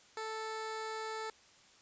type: tone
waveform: 15% pulse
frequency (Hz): 440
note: A4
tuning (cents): 0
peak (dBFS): -32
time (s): 0.17-1.3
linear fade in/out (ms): 2
effects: white hiss -62 dBFS RMS until 1.81 s + resampled to 16000 Hz